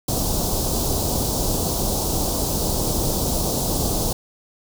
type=band-stop noise; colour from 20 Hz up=pink; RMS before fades=-22 dBFS; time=0.08-4.13 s; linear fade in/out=5 ms; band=880 to 4300 Hz; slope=24 dB/octave; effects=none